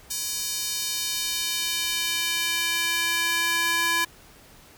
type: tone with high-pass filter sweep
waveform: square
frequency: 336.8 Hz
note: E4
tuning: 37 cents sharp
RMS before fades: -26 dBFS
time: 0.1-4.05 s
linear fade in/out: 10 ms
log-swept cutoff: 5800 to 1400 Hz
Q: 1.2
effects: pink hiss -51 dBFS RMS until 4.77 s